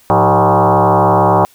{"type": "tone with frequency modulation", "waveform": "sine", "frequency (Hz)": 107.6, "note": "A2", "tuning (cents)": -38, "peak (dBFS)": -7, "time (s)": [0.1, 1.45], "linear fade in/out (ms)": 0, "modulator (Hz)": 142, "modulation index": 7.1, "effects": ["white hiss -48 dBFS RMS until 1.54 s"]}